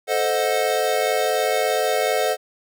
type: tone cluster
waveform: square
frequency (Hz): 439 / 523 / 626 / 731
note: A4 / C5 / D#5 / F#5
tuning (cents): -4 / -1 / +10 / -21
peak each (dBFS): -25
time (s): 0.07-2.37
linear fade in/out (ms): 50
effects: none